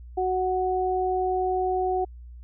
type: tone pair together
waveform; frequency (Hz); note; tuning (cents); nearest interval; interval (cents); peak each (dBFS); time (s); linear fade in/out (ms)
sine; 370.9 / 740; F#4 / F#5; +4 / 0; octave; 1196; -25; 0.17-2.05; 10
effects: added 60 Hz sine -40 dBFS peak until 2.43 s